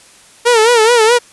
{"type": "tone with vibrato", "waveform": "sawtooth", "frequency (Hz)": 460, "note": "A#4", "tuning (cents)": -23, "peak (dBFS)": -3, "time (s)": [0.45, 1.19], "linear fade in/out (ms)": 20, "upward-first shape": "sine", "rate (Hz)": 4.7, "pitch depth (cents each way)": 110, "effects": ["white hiss -43 dBFS RMS until 1.32 s", "resampled to 24000 Hz"]}